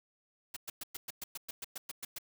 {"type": "noise bursts", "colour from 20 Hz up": "white", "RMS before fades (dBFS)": -41, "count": 13, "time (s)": [0.54, 2.185], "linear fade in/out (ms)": 5, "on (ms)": 25, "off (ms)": 110, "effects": []}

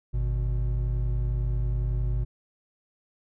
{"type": "tone pair together", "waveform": "triangle", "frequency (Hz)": [51.01, 121.4], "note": ["G#1", "B2"], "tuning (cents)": [-30, -29], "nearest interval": "octave + minor third", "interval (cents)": 1501, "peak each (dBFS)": [-23, -27], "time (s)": [0.13, 2.25], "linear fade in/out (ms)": 20, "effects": []}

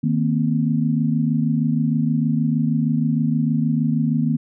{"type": "tone cluster", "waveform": "sine", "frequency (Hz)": [155.6, 232.4, 258.8], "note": ["D#3", "A#3", "C4"], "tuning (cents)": [0, -5, -19], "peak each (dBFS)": [-20, -20, -24], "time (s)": [0.03, 4.37], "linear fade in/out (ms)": 10, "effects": []}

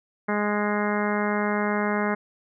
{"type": "harmonic tone with a mistuned harmonic", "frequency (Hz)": 207.7, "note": "G#3", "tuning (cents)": 0, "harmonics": [1, 2, 3, 4, 5, 6, 7, 8, 9, 10], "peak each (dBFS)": [-26, -29, -31, -32, -33, -34, -34, -35, -36, -36], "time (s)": [0.28, 2.15], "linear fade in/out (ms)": 10, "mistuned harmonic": 10, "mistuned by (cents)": 21, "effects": []}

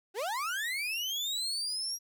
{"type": "linear sweep", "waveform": "35% pulse", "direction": "up", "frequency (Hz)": [352.1, 5740], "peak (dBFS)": -30, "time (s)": [0.14, 1.99], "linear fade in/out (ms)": 50, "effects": []}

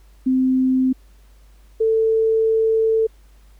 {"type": "tone pair in turn", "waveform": "sine", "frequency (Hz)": [259.4, 444.8], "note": ["C4", "A4"], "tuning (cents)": [-15, 19], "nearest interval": "major sixth", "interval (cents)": 934, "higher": "second", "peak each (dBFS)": -14, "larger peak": "neither", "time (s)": [[0.26, 0.93], [1.8, 3.07]], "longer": "second", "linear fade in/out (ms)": 10, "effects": ["added 50 Hz sine -46 dBFS peak until 3.59 s", "pink hiss -59 dBFS RMS until 3.59 s"]}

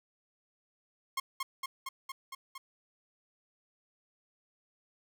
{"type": "tone with echo", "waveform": "sawtooth", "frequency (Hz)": 1073, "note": "C6", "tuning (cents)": 43, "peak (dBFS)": -27, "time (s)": [1.17, 1.2], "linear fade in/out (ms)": 5, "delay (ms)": 230, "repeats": 6, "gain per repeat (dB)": -2, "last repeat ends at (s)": 2.58, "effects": []}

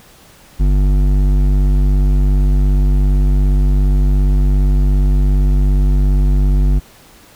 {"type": "tone with hard clipping", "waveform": "sine", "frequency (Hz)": 48.67, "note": "G1", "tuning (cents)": -12, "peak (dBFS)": -11, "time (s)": [0.59, 6.8], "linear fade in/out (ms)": 20, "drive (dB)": 11, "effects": ["pink hiss -44 dBFS RMS until 7.35 s"]}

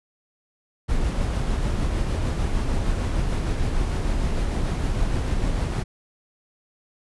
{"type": "noise with tremolo", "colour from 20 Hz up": "brown", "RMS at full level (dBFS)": -22, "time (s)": [0.88, 5.84], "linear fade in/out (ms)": 20, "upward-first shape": "sine", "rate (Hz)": 6.6, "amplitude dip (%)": 25, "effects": ["resampled to 24000 Hz"]}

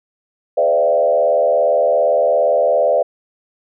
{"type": "tone with frequency modulation", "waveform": "sine", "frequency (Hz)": 587.3, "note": "D5", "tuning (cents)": 0, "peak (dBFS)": -11, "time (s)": [0.57, 3.03], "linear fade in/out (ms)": 10, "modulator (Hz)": 77.4, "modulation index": 1.3, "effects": []}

